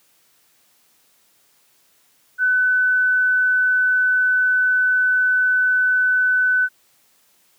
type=tone; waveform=sine; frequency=1504 Hz; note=F#6; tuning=28 cents sharp; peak=-14 dBFS; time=2.38-6.69 s; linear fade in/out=50 ms; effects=white hiss -59 dBFS RMS until 7.58 s + high-pass 100 Hz 12 dB/octave